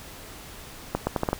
accelerating click train, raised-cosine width 1 ms, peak -9 dBFS, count 6, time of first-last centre 0.95-1.331 s, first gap 120 ms, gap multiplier 0.77, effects pink hiss -43 dBFS RMS until 1.39 s

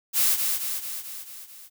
blue noise with echo, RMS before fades -21 dBFS, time 0.13-0.38 s, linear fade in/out 50 ms, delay 220 ms, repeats 6, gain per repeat -4 dB, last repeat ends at 1.7 s, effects none

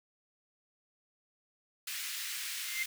pink high-pass noise, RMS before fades -39 dBFS, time 1.87-2.86 s, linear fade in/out 5 ms, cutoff 1800 Hz, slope 24 dB/octave
triangle tone with exponential growth, 2093 Hz, C7, in tune, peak -28 dBFS, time 2.54-2.83 s, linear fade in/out 5 ms, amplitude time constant 61 ms
effects none

